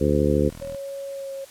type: harmonic tone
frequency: 73.42 Hz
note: D2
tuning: in tune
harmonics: 1 / 2 / 3 / 4 / 5 / 6 / 7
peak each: -25 / -25 / -25 / -25 / -25 / -25 / -25 dBFS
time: 0-0.5 s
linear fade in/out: 20 ms
type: tone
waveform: 10% pulse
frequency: 40.66 Hz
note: E1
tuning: 23 cents flat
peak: -30 dBFS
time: 0.5-0.75 s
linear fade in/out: 0 ms
type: tone with pitch glide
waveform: sine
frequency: 553 to 544.8 Hz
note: C#5 to C#5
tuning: -4 to -30 cents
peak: -30 dBFS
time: 0.61-1.45 s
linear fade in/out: 10 ms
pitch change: -26 cents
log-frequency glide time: 1.11-1.31 s
effects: white hiss -48 dBFS RMS until 1.5 s + low-pass 12000 Hz 12 dB/octave